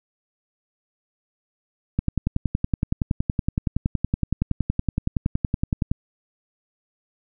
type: click train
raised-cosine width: 5 ms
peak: -8 dBFS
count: 43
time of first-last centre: 1.99-5.915 s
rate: 10.7 Hz
effects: none